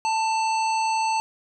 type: harmonic tone with a mistuned harmonic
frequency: 887 Hz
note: A5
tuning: 14 cents sharp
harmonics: 1 / 3 / 5 / 7 / 9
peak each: -21 / -31 / -35 / -38 / -40 dBFS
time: 0.05-1.2 s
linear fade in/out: 0 ms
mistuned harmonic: 7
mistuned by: -20 cents
effects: none